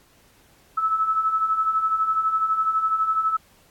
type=beating tone pair; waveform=sine; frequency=1295 / 1307 Hz; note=E6 / E6; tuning=-31 / -15 cents; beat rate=12 Hz; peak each=-27 / -20 dBFS; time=0.77-3.37 s; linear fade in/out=10 ms; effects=pink hiss -57 dBFS RMS until 3.7 s + AAC 64 kbps